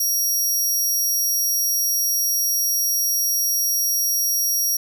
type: tone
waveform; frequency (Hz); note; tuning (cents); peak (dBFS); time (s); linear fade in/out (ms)
20% pulse; 5660; F8; +22; -13; 0-4.77; 5
effects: none